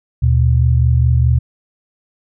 sine tone pair together, 76.3 / 121.12 Hz, D#2 / B2, -33 / -33 cents, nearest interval minor sixth, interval 800 cents, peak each -12 dBFS, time 0.22-1.39 s, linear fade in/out 10 ms, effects none

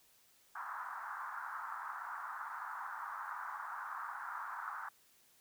white band-pass noise, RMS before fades -44 dBFS, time 0.55-4.89 s, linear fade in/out 5 ms, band 870 to 1500 Hz, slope 48 dB/octave, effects white hiss -68 dBFS RMS until 5.4 s

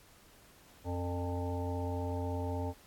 harmonic tone with a mistuned harmonic, 89.2 Hz, F2, 37 cents sharp, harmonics 1 / 3 / 5 / 7 / 9 / 10, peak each -35 / -40 / -42 / -43 / -45 / -45 dBFS, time 0.84-2.74 s, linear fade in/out 50 ms, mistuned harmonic 7, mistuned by -61 cents, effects pink hiss -60 dBFS RMS until 2.86 s + AAC 64 kbps

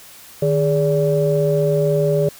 sine tone cluster, 153.6 / 412.5 / 577 Hz, D#3 / G#4 / D5, -22 / -12 / -31 cents, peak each -18 dBFS, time 0.42-2.29 s, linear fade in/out 5 ms, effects tanh soft clip ceiling -5 dBFS + white hiss -42 dBFS RMS until 2.39 s

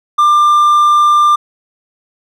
triangle tone, 1192 Hz, D6, 25 cents sharp, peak -4 dBFS, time 0.18-1.36 s, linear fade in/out 10 ms, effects none

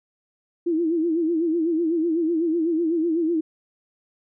sine tone with vibrato, 329.6 Hz, E4, in tune, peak -19 dBFS, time 0.66-3.41 s, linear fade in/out 10 ms, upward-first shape sine, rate 8 Hz, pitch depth 98 cents each way, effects none

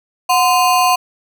square ring-modulated tone, 882 Hz, A5, 4 cents sharp, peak -8 dBFS, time 0.29-0.96 s, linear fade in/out 10 ms, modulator 151 Hz, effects none

